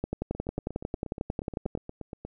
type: two click trains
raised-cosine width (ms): 2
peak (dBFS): -24 / -16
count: 17 / 20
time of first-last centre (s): 0.35-2.25 / 0.04-1.752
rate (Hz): 8.42 / 11.1
effects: none